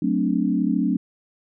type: chord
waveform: sine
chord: D dominant seventh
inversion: first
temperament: equal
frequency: 185 / 220 / 261.6 / 293.7 Hz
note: F#3 / A3 / C4 / D4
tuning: 0 / 0 / 0 / 0 cents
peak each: -24 dBFS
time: 0.02-0.97 s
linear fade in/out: 5 ms
effects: none